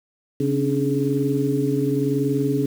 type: tone cluster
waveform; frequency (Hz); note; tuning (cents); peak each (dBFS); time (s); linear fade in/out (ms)
sine; 137.9 / 270.5 / 291.4 / 421; C#3 / C#4 / D4 / G#4; -9 / -42 / -13 / +24; -24; 0.4-2.66; 5
effects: 7-bit